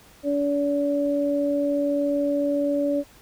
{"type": "tone pair together", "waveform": "sine", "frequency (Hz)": [286.2, 572.4], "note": ["D4", "D5"], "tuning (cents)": [-45, -45], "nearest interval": "octave", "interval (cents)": 1200, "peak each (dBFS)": -23, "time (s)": [0.23, 3.04], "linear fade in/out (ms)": 50, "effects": ["pink hiss -52 dBFS RMS until 3.21 s"]}